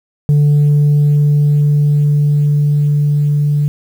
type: tone with level ramp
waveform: sine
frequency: 146.6 Hz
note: D3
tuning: 3 cents flat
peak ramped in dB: -4 to -9 dBFS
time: 0.29-3.68 s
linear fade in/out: 0 ms
effects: tanh soft clip ceiling -6 dBFS + 7-bit